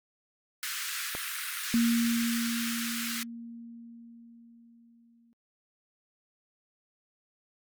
pink high-pass noise, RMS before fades -35 dBFS, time 0.63-3.23 s, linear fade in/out 0 ms, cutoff 1300 Hz, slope 48 dB/octave
click, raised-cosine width 1 ms, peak -23 dBFS, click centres 1.151 s
sine tone with exponential decay, 233.1 Hz, A#3, in tune, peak -21 dBFS, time 1.74-5.33 s, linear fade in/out 0 ms, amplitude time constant 780 ms
effects Opus 48 kbps

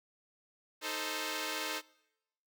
5% pulse chord, A diminished, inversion second, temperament equal, 311.1 / 440 / 523.3 Hz, Eb4 / A4 / C5, 0 / 0 / 0 cents, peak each -28 dBFS, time 0.81-1.82 s, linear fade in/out 50 ms, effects noise-tail reverb RT60 0.9 s tail -24 dB re dry

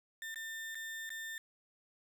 35% pulse tone with dropouts, 1800 Hz, A6, 39 cents sharp, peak -39 dBFS, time 0.22-1.38 s, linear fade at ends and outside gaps 1 ms, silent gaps 0.344-0.358 / 0.747-0.753 / 1.093-1.103 s, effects none

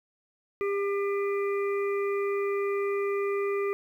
harmonic tone, 400.1 Hz, G4, 35 cents sharp, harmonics 1 / 3 / 5 / 6, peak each -26 / -36 / -40 / -42 dBFS, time 0.61-3.73 s, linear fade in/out 0 ms, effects 10-bit

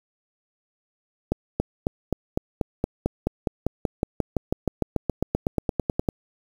accelerating click train, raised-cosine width 2 ms, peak -8 dBFS, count 29, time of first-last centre 1.32-6.088 s, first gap 280 ms, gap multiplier 0.96, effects 7-bit

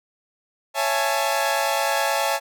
sawtooth chord, A major seventh, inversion first, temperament equal with one note detuned, 554.4 / 669.6 / 830.6 / 880 Hz, C#5 / E5 / G#5 / A5, 0 / +27 / 0 / 0 cents, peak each -22 dBFS, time 0.74-2.4 s, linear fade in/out 50 ms, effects none

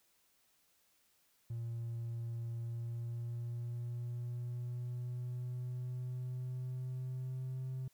triangle tone with pitch glide, 116.54 to 130.06 Hz, A#2 to C3, 0 to -10 cents, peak -35 dBFS, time 1.5-7.88 s, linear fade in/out 5 ms, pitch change +190 cents, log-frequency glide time 2.59-7.7 s, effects tanh soft clip ceiling -33 dBFS + white hiss -73 dBFS RMS until 7.93 s

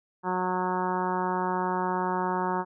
harmonic tone, 183 Hz, F#3, 19 cents flat, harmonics 1 / 2 / 3 / 4 / 5 / 6 / 7 / 8 / 9, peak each -33 / -32 / -39 / -35 / -29 / -35 / -38 / -41 / -43 dBFS, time 0.23-2.65 s, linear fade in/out 50 ms, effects none

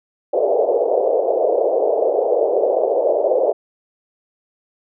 pink band-pass noise, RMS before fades -17 dBFS, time 0.33-3.53 s, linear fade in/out 10 ms, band 420 to 670 Hz, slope 48 dB/octave, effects none

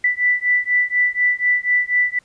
sine beating tone pair, 1975.5 / 1979.6 Hz, B6 / B6, 0 / +4 cents, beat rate 4.1 Hz, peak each -18 dBFS, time 0.04-2.19 s, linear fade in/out 5 ms, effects pink hiss -57 dBFS RMS until 2.24 s + resampled to 22050 Hz

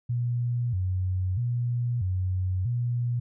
sine tone with vibrato, 105.7 Hz, G#2, 31 cents sharp, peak -24 dBFS, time 0.09-3.2 s, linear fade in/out 10 ms, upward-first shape square, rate 0.78 Hz, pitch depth 230 cents each way, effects none

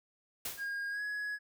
white noise with exponential decay, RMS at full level -35 dBFS, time 0.45-0.78 s, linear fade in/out 5 ms, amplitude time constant 70 ms
triangle tone with pitch glide, 1625 to 1678.4 Hz, G#6 to G#6, -38 to +18 cents, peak -33 dBFS, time 0.57-1.39 s, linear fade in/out 50 ms, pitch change +56 cents, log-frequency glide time 0.9-1.02 s
effects none

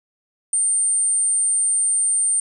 sine tone, 8900 Hz, C#9, 6 cents sharp, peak -16 dBFS, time 0.53-2.4 s, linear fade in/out 2 ms, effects none

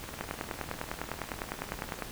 two click trains, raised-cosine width 0.5 ms, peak -17 / -24 dBFS, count 19 / 40, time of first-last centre 0.21-2.023 / 0.04-1.99 s, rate 9.93 / 20 Hz, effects pink hiss -44 dBFS RMS until 2.11 s

